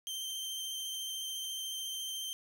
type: tone with vibrato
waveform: sawtooth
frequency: 3132 Hz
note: G7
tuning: 2 cents flat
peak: -34 dBFS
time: 0.07-2.33 s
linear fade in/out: 0 ms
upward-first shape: triangle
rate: 14 Hz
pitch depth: 18 cents each way
effects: none